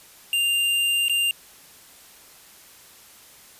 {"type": "tone with dropouts", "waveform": "square", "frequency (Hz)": 2794, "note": "F7", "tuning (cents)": 0, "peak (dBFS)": -20, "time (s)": [0.33, 1.31], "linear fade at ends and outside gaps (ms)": 1, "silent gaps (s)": [1.083, 1.096], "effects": ["white hiss -49 dBFS RMS until 3.59 s", "resampled to 32000 Hz"]}